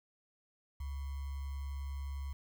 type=tone with sample-and-hold; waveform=sine; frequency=69.4 Hz; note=C#2; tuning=3 cents sharp; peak=-37 dBFS; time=0.8-2.33 s; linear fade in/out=5 ms; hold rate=1050 Hz; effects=none